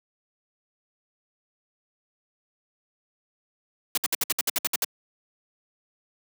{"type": "noise bursts", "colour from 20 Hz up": "white", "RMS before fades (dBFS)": -24, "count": 11, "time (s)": [3.95, 4.845], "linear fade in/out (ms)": 2, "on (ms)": 25, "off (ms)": 62, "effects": ["high-pass 200 Hz 12 dB/octave"]}